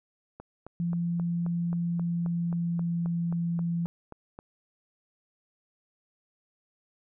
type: click train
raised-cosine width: 1 ms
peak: -28 dBFS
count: 16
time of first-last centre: 0.4-4.389 s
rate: 3.76 Hz
type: tone with pitch glide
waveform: sine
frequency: 171.3 to 169.92 Hz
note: F3 to F3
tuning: -33 to -47 cents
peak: -26 dBFS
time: 0.8-3.86 s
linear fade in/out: 0 ms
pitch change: -14 cents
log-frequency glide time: 1.79-3.25 s
effects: none